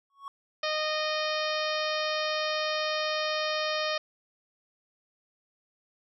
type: tone with exponential growth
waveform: triangle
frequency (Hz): 1108.7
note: C#6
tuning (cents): 0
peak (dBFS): -32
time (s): 0.1-0.28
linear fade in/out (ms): 1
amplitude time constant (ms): 37
type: harmonic tone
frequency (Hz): 616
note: D#5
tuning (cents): -17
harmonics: 1 / 2 / 3 / 4 / 5 / 6 / 7 / 8 / 9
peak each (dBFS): -31 / -34 / -36 / -37 / -38 / -39 / -39 / -40 / -41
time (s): 0.63-3.98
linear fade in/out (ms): 5
effects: none